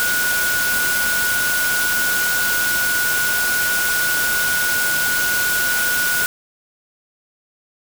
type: tone in noise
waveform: sine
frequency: 1460 Hz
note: F#6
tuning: 24 cents flat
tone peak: -18 dBFS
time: 0-6.26 s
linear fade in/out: 0 ms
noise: white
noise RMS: -22 dBFS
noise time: 0-6.26 s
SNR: +1 dB
effects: none